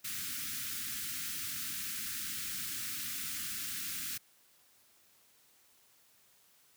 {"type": "band-stop noise", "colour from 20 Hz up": "white", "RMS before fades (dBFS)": -39, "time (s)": [0.04, 4.18], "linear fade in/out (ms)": 10, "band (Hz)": [310, 1300], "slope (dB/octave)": 48, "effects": ["white hiss -66 dBFS RMS until 6.76 s", "high-pass 60 Hz 12 dB/octave"]}